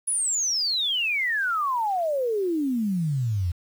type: exponential sweep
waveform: sine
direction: down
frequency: 10548 to 82.41 Hz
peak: -22 dBFS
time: 0.07-3.52 s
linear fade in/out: 10 ms
effects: 8-bit